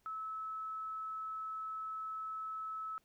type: tone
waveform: sine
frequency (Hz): 1300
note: E6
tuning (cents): -24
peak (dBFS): -39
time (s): 0.06-2.98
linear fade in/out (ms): 0
effects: pink hiss -75 dBFS RMS until 3.04 s